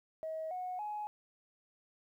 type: tone with pitch steps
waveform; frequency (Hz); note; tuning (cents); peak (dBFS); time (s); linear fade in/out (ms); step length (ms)
sine; 637 / 731.7 / 840.5; D#5 / F#5 / G#5; +41 / -20 / +20; -36; 0.23-1.07; 0; 280
effects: tanh soft clip ceiling -32 dBFS + 12-bit